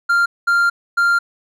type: tone bursts at uneven times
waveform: triangle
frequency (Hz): 1393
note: F6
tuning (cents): -5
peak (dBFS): -10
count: 3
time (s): 0.09-0.26 / 0.47-0.7 / 0.97-1.19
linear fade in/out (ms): 10
effects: none